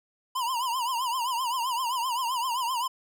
square tone with vibrato, 985 Hz, B5, 5 cents flat, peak -27 dBFS, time 0.35-2.88 s, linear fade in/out 10 ms, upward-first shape triangle, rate 7.7 Hz, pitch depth 150 cents each way, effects none

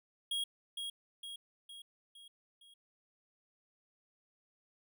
square tone with echo, 3284 Hz, G#7, 20 cents flat, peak -34 dBFS, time 0.31-0.44 s, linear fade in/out 5 ms, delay 460 ms, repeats 5, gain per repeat -5 dB, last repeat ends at 2.74 s, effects none

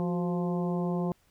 harmonic tone with a mistuned harmonic, 174.61 Hz, F3, in tune, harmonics 1 / 2 / 3 / 4 / 5 / 6, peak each -28 / -34 / -38 / -40 / -42 / -44 dBFS, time 0-1.12 s, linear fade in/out 0 ms, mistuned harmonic 2, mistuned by +69 cents, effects pink hiss -67 dBFS RMS until 1.3 s

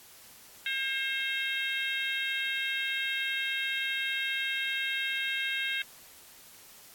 harmonic tone, 535 Hz, C5, 38 cents sharp, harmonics 3 / 4 / 5 / 6 / 7, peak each -34 / -35 / -36 / -37 / -37 dBFS, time 0.66-5.82 s, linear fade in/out 2 ms, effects white hiss -53 dBFS RMS until 6.94 s + AAC 64 kbps

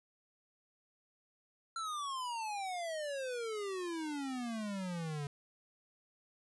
square exponential sweep, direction down, 1364 to 140.8 Hz, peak -38 dBFS, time 1.76-5.27 s, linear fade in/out 2 ms, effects resampled to 24000 Hz

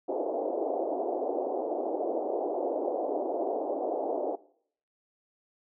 white band-pass noise, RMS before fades -31 dBFS, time 0.08-4.36 s, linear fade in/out 10 ms, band 300 to 740 Hz, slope 48 dB/octave, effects noise-tail reverb RT60 0.6 s tail -20 dB re dry

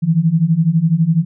sine beating tone pair, 156.5 / 168.5 Hz, D#3 / E3, +10 / +38 cents, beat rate 12 Hz, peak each -15 / -13 dBFS, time 0.02-1.25 s, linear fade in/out 20 ms, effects none

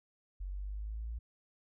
sine exponential sweep, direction up, 45.79 to 58.2 Hz, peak -37 dBFS, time 0.4-1.19 s, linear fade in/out 10 ms, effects none

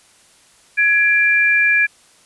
sine tone pair together, 1673 / 2366 Hz, G#6 / D7, +12 / +12 cents, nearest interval tritone, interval 600 cents, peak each -14 dBFS, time 0.77-1.87 s, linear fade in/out 20 ms, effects white hiss -51 dBFS RMS until 2.25 s + resampled to 24000 Hz

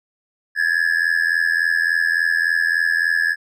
triangle tone with amplitude modulation, 1700 Hz, G#6, 40 cents sharp, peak -10 dBFS, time 0.55-3.36 s, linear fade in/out 50 ms, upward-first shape sine, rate 83.5 Hz, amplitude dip 90%, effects none

